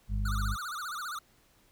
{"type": "harmonic tone", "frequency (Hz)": 50.4, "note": "G1", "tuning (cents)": 49, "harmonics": [1, 2, 3, 4], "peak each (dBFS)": [-29, -34, -50, -41], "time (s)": [0.08, 0.57], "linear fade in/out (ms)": 50}
{"type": "tone with vibrato", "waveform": "square", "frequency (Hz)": 1318.5, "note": "E6", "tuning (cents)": 0, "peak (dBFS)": -36, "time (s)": [0.25, 1.19], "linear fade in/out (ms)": 5, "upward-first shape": "sine", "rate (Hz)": 15, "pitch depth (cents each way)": 210}
{"effects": ["pink hiss -65 dBFS RMS until 1.71 s"]}